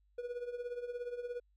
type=tone with tremolo; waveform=triangle; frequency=485.3 Hz; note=B4; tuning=30 cents flat; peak=-33 dBFS; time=0.18-1.4 s; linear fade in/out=5 ms; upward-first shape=triangle; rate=17 Hz; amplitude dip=80%; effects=added 50 Hz sine -68 dBFS peak until 1.56 s